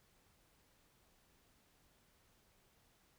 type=silence; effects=pink hiss -72 dBFS RMS until 3.18 s